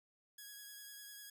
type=tone with vibrato; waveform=5% pulse; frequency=1661.2 Hz; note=G#6; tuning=in tune; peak=-40 dBFS; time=0.38-1.3 s; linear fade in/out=5 ms; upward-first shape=sine; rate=10 Hz; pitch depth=19 cents each way; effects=none